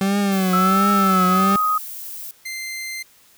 40% pulse tone with vibrato, 192.3 Hz, G3, 33 cents flat, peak -16 dBFS, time 0.01-1.56 s, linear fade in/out 2 ms, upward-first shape triangle, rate 1.4 Hz, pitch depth 100 cents each way
violet noise, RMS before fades -33 dBFS, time 0.32-2.31 s, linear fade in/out 2 ms
sine tone with pitch glide, 1317 to 1251 Hz, E6 to D#6, -2 to +9 cents, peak -16 dBFS, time 0.53-1.78 s, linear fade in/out 5 ms, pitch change -89 cents, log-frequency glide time 1.09-1.45 s
sawtooth tone, 2083 Hz, C7, 8 cents flat, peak -24 dBFS, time 2.45-3.03 s, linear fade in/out 10 ms
effects white hiss -53 dBFS RMS until 3.37 s

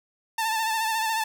sawtooth tone with vibrato, 888 Hz, A5, 16 cents sharp, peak -20 dBFS, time 0.38-1.24 s, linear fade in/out 5 ms, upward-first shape sine, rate 14 Hz, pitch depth 42 cents each way, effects 9-bit

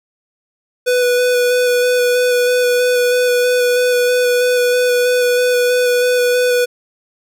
square tone with vibrato, 493.9 Hz, B4, in tune, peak -12 dBFS, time 0.86-6.66 s, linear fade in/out 20 ms, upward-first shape square, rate 3.1 Hz, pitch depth 10 cents each way, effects none

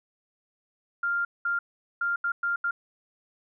sine tone bursts at uneven times, 1396.9 Hz, F6, in tune, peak -24 dBFS, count 6, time 1.03-1.25 / 1.45-1.59 / 2.01-2.16 / 2.24-2.32 / 2.43-2.56 / 2.64-2.71 s, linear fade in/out 5 ms, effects none

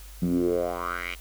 10% pulse tone with band-pass filter sweep, 87.31 Hz, F2, in tune, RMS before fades -27 dBFS, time 0.22-1.15 s, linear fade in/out 5 ms, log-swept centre 180 to 2700 Hz, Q 4.7, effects added 50 Hz sine -42 dBFS peak until 1.2 s + white hiss -50 dBFS RMS until 1.2 s

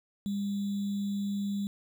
sine tone with sample-and-hold, 201.1 Hz, G3, 44 cents sharp, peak -29 dBFS, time 0.26-1.67 s, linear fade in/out 0 ms, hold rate 3675 Hz, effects none

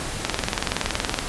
click train, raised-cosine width 0.2 ms, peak -4 dBFS, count 21, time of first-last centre 0.25-1.189 s, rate 21.3 Hz, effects pink hiss -30 dBFS RMS until 1.28 s + resampled to 24000 Hz

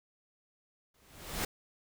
pink noise with exponential growth, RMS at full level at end -31 dBFS, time 0.94-1.45 s, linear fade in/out 5 ms, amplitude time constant 110 ms, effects none

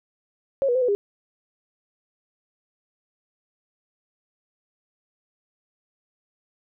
sine tone with pitch steps, 547 / 484.9 / 515 / 492.9 / 405.7 Hz, C#5 / B4 / C5 / B4 / G#4, -23 / -32 / -28 / -3 / -41 cents, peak -18 dBFS, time 0.62-0.95 s, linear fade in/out 0 ms, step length 66 ms, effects none

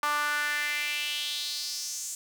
sawtooth tone with high-pass filter sweep, 294.7 Hz, D4, 6 cents sharp, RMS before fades -31 dBFS, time 0.03-2.15 s, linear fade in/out 2 ms, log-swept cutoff 1100 to 7400 Hz, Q 3.7, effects none

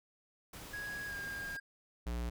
pink noise, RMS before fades -49 dBFS, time 0.53-1.57 s, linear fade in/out 5 ms
triangle tone with pitch glide, 1659 to 1616.4 Hz, G#6 to G#6, -2 to -47 cents, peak -38 dBFS, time 0.73-1.6 s, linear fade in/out 10 ms, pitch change -45 cents, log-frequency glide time 1.07-1.14 s
square tone, 59.3 Hz, A#1, 30 cents sharp, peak -36 dBFS, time 2.06-2.3 s, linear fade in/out 10 ms
effects none

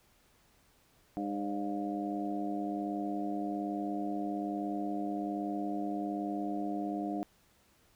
harmonic tone with a mistuned harmonic, 101.2 Hz, G#2, 44 cents flat, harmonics 2 / 3 / 4 / 5 / 6 / 7, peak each -39 / -35 / -46 / -48 / -47 / -39 dBFS, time 1.17-7.23 s, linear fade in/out 0 ms, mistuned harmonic 5, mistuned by +84 cents, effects pink hiss -67 dBFS RMS until 7.95 s

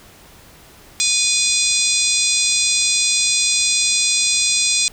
harmonic tone with a mistuned harmonic, 821 Hz, G#5, 20 cents flat, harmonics 3 / 4 / 5 / 6 / 7 / 8 / 9 / 10, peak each -23 / -23 / -23 / -23 / -23 / -23 / -23 / -23 dBFS, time 1-4.88 s, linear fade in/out 0 ms, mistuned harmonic 4, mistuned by +99 cents, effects pink hiss -45 dBFS RMS until 4.92 s

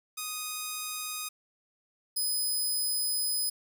5% pulse tone pair in turn, 1244.5 / 5021 Hz, D#6 / D#8, 0 / +15 cents, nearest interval 2 octaves, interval 2415 cents, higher second, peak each -22 dBFS, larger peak neither, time 0.17-1.29 / 2.16-3.5 s, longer second, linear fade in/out 10 ms, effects none

